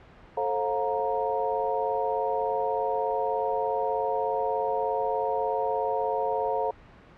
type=tone cluster; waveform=sine; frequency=438.3 / 535 / 712 / 934 Hz; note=A4 / C5 / F5 / A#5; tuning=-7 / +38 / +33 / +3 cents; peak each=-30 dBFS; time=0.37-6.71 s; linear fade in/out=5 ms; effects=pink hiss -51 dBFS RMS until 7.17 s + low-pass 2000 Hz 12 dB/octave